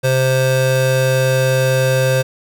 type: tone pair together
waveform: square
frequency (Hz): 130.82 / 523.3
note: C3 / C5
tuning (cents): 0 / 0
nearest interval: 2 octaves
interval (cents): 2400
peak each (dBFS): -16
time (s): 0.03-2.23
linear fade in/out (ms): 20
effects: none